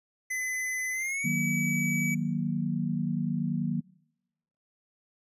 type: tone with pitch glide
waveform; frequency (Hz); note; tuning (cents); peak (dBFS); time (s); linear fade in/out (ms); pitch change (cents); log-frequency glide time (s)
square; 2023 to 2284; B6 to D7; +41 to -49; -30; 0.3-2.15; 10; +210; 0.92-1.28
type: chord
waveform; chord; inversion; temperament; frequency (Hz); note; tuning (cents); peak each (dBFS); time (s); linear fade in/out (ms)
sine; D# minor; none; equal with one note detuned; 155.56 / 185 / 236.3; D#3 / F#3 / A#3; 0 / 0 / +24; -31; 1.24-3.81; 10
effects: noise-tail reverb RT60 0.9 s tail -25 dB re dry + resampled to 32000 Hz